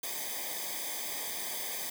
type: noise with comb filter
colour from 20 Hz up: white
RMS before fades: -37 dBFS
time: 0.03-1.9 s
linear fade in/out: 5 ms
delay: 0.72 ms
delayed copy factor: -0.95
effects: none